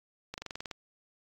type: slowing click train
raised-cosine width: 0.2 ms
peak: -21 dBFS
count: 9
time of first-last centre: 0.34-0.712 s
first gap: 39 ms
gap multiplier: 1.05
effects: AAC 64 kbps